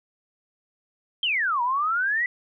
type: exponential two-way sweep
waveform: sine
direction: down then up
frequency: 3231 to 940 to 2004 Hz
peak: -21 dBFS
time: 1.23-2.26 s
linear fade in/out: 2 ms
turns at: 1.62 s
effects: none